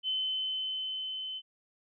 sine tone with level ramp, 3052 Hz, G7, 47 cents flat, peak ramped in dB -28 to -36 dBFS, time 0.03-1.42 s, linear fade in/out 50 ms, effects none

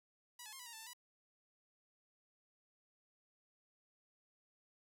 5% pulse tone with pitch steps, 973 / 858 / 1064 / 984 / 935 / 884 / 892 / 980 Hz, B5 / A5 / C6 / B5 / A#5 / A5 / A5 / B5, -26 / -44 / +29 / -7 / +5 / +8 / +23 / -14 cents, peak -38 dBFS, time 0.39-0.934 s, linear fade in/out 5 ms, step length 68 ms, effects none

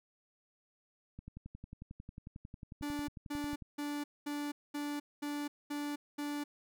click train, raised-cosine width 5 ms, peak -34 dBFS, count 28, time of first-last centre 1.19-3.622 s, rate 11.1 Hz
45% pulse tone bursts, 291.6 Hz, D4, 12 cents flat, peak -36 dBFS, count 8, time 2.82-6.44 s, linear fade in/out 10 ms, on 260 ms, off 220 ms
effects none

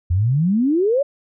sine exponential sweep, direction up, 82.41 to 587.3 Hz, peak -14 dBFS, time 0.1-1.03 s, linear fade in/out 10 ms, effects none

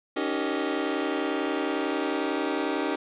sawtooth chord, Eb dominant seventh, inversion third, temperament just, 280 / 311.1 / 388.9 / 466.7 Hz, Db4 / Eb4 / G4 / Bb4, +18 / 0 / -14 / +2 cents, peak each -27 / -26 / -27 / -30 dBFS, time 0.16-2.96 s, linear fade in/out 10 ms, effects resampled to 8000 Hz + 8-bit

